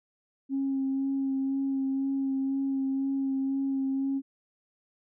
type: tone with vibrato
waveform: sine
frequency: 270.5 Hz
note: C#4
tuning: 42 cents flat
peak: -25 dBFS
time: 0.49-4.22 s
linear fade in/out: 50 ms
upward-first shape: sine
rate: 2 Hz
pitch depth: 15 cents each way
effects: tanh soft clip ceiling -21 dBFS